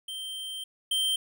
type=tone pair in turn; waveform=square; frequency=3136 / 3136 Hz; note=G7 / G7; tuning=0 / 0 cents; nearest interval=unison; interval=0 cents; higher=neither; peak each=-35 / -25 dBFS; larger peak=second; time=0.08-0.64 / 0.91-1.16 s; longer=first; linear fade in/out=5 ms; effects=none